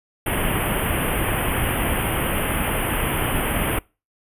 pink band-stop noise, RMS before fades -22 dBFS, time 0.26-3.79 s, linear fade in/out 5 ms, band 3200 to 9100 Hz, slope 96 dB/octave, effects noise-tail reverb RT60 0.3 s tail -25 dB re dry + resampled to 32000 Hz

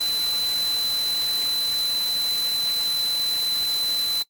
sine tone in noise, 4028 Hz, B7, 33 cents sharp, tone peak -21 dBFS, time 0-4.23 s, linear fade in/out 10 ms, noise white, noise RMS -31 dBFS, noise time 0-4.23 s, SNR +7 dB, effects noise-tail reverb RT60 0.1 s tail -21 dB re dry + Opus 24 kbps

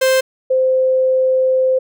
45% pulse / sine tone pair in turn, 523.3 / 519.1 Hz, C5 / C5, 0 / -14 cents, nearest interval unison, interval 14 cents, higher first, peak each -11 dBFS, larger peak neither, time 0.01-0.21 / 0.5-1.79 s, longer second, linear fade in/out 10 ms, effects none

